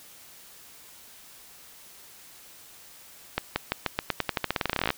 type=accelerating click train; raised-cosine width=0.3 ms; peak=-8 dBFS; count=24; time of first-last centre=3.38-4.904 s; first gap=180 ms; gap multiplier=0.89; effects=white hiss -50 dBFS RMS until 4.97 s